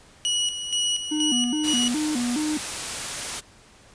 sawtooth tone with tremolo, 2922 Hz, F#7, 22 cents flat, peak -18 dBFS, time 0.25-1.88 s, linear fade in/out 0 ms, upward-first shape square, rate 2.1 Hz, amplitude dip 60%
triangle tone with vibrato, 272.1 Hz, C#4, 32 cents flat, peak -21 dBFS, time 1.11-2.58 s, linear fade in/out 10 ms, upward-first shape square, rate 2.4 Hz, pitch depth 200 cents each way
white noise, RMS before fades -30 dBFS, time 1.63-3.41 s, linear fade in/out 20 ms
effects pink hiss -52 dBFS RMS until 3.94 s + resampled to 22050 Hz

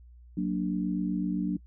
sine chord, Gb augmented, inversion none, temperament equal, 185 / 233.1 / 293.7 Hz, Gb3 / Bb3 / D4, 0 / 0 / 0 cents, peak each -29 / -34 / -31 dBFS, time 0.37-1.57 s, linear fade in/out 5 ms, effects noise-tail reverb RT60 0.1 s tail -24 dB re dry + added 60 Hz sine -49 dBFS peak until 1.66 s

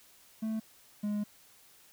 triangle tone pair in turn, 220 / 207.7 Hz, A3 / G#3, 0 / 0 cents, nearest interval minor second, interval 100 cents, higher first, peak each -29 / -28 dBFS, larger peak second, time 0.42-0.6 / 1.03-1.24 s, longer second, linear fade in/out 10 ms, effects white hiss -60 dBFS RMS until 1.92 s

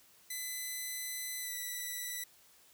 5% pulse tone with pitch glide, 2010 to 1969.8 Hz, B6 to B6, +30 to -5 cents, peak -28 dBFS, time 0.3-2.24 s, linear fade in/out 5 ms, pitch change -35 cents, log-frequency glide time 1.39-1.55 s, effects white hiss -63 dBFS RMS until 2.73 s

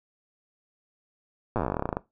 slowing click train, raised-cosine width 1 ms, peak -13 dBFS, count 21, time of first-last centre 1.56-1.969 s, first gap 8 ms, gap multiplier 1.09, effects noise-tail reverb RT60 0.2 s tail -18 dB re dry

